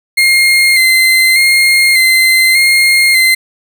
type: tone with vibrato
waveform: 35% pulse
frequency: 2100 Hz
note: C7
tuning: 6 cents sharp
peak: -4 dBFS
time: 0.17-3.35 s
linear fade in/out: 10 ms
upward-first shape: square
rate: 0.84 Hz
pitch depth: 26 cents each way
effects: none